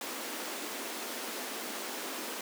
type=high-pass noise; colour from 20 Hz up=pink; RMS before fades=-39 dBFS; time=0.01-2.41 s; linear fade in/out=2 ms; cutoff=230 Hz; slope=48 dB/octave; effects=none